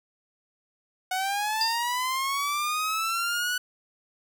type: linear sweep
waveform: sawtooth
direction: up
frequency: 735 to 1487 Hz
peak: -22 dBFS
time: 1.11-3.58 s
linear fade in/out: 5 ms
type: tone with exponential decay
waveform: sine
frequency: 4804 Hz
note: D8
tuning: 38 cents sharp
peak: -21 dBFS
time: 1.61-2.04 s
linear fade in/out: 2 ms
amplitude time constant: 93 ms
effects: none